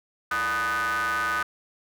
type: ring-modulated tone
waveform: 45% pulse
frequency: 129.3 Hz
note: C3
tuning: 20 cents flat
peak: -21 dBFS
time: 0.31-1.43 s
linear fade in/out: 5 ms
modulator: 1370 Hz
effects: none